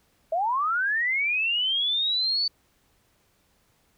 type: linear sweep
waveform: sine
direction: up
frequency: 624 to 4541 Hz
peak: -22 dBFS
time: 0.32-2.48 s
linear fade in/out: 5 ms
effects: pink hiss -66 dBFS RMS until 3.97 s